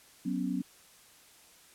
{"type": "chord", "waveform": "sine", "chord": "F# suspended fourth", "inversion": "none", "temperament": "equal", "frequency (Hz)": [185, 246.9, 277.2], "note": ["F#3", "B3", "C#4"], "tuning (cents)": [0, 0, 0], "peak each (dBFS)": -34, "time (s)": [0.25, 0.62], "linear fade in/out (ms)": 10, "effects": ["white hiss -58 dBFS RMS until 1.74 s", "low-pass 12000 Hz 12 dB/octave"]}